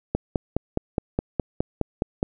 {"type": "click train", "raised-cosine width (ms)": 2, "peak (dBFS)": -8, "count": 11, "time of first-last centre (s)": [0.15, 2.229], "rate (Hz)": 4.81, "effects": []}